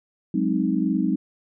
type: chord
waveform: sine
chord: Ab dominant seventh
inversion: third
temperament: equal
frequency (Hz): 185 / 207.7 / 261.6 / 311.1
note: Gb3 / Ab3 / C4 / Eb4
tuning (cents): 0 / 0 / 0 / 0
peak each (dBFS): -25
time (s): 0.34-1.16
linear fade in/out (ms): 5
effects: none